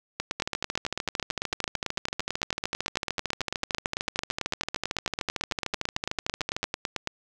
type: two click trains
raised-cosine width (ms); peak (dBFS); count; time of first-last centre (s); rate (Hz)
0.2; -11 / -11; 84 / 63; 0.4-6.641 / 0.2-7.074; 13.3 / 9.02
effects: none